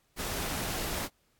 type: noise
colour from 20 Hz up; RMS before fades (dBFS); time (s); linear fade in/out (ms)
pink; -34; 0.16-1.09; 50
effects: pink hiss -71 dBFS RMS until 1.39 s + AAC 64 kbps